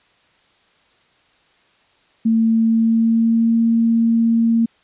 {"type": "tone with pitch glide", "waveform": "sine", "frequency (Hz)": [225.3, 229.2], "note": ["A3", "A#3"], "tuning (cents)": [41, -29], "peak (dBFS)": -12, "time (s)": [2.25, 4.66], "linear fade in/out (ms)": 10, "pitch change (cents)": 30, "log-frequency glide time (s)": [2.61, 3.58], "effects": ["white hiss -57 dBFS RMS until 4.83 s", "resampled to 8000 Hz"]}